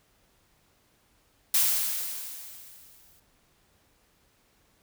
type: noise with exponential decay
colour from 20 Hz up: blue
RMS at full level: -21 dBFS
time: 1.54-3.2 s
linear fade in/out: 5 ms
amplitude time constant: 360 ms
effects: pink hiss -66 dBFS RMS until 4.82 s